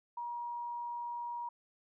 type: tone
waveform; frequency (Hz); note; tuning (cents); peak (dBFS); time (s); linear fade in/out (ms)
sine; 953; A#5; +38; -37; 0.17-1.49; 5
effects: none